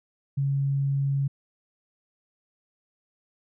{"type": "tone", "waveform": "sine", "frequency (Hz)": 138.59, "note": "C#3", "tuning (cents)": 0, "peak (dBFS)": -22, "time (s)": [0.37, 1.28], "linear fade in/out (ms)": 10, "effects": []}